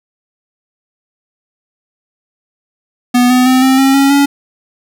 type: tone with pitch steps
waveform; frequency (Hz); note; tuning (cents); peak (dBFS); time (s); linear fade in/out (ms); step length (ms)
square; 246.1 / 251.7 / 257.4 / 263.3 / 269.3 / 275.4 / 281.7; B3 / B3 / C4 / C4 / C#4 / C#4 / C#4; -6 / +33 / -28 / +11 / -50 / -11 / +28; -7; 3.14-4.26; 10; 160
effects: none